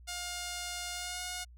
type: tone with pitch glide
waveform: 5% pulse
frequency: 710 to 721.2 Hz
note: F5 to F#5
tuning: +28 to -45 cents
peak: -25 dBFS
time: 0.07-1.45 s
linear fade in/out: 20 ms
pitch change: +27 cents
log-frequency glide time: 0.92-1.22 s
effects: added 60 Hz sine -51 dBFS peak until 1.57 s